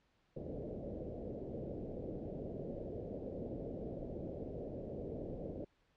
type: low-pass noise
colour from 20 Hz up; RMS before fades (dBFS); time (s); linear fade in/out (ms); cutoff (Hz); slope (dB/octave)
white; -44; 0.36-5.65; 10; 590; 48
effects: pink hiss -75 dBFS RMS until 5.96 s + low-pass 4000 Hz 12 dB/octave